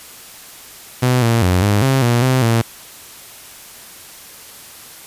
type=tone with pitch steps; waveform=sawtooth; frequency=125.9 / 115.8 / 90.7 / 102.6 / 133.8 / 119.4 / 129.6 / 114.9 Hz; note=B2 / A#2 / F#2 / G#2 / C3 / A#2 / C3 / A#2; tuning=+34 / -11 / -34 / -21 / +39 / +42 / -16 / -25 cents; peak=-8 dBFS; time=1.02-2.62 s; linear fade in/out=10 ms; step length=200 ms; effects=white hiss -38 dBFS RMS until 5.06 s + resampled to 32000 Hz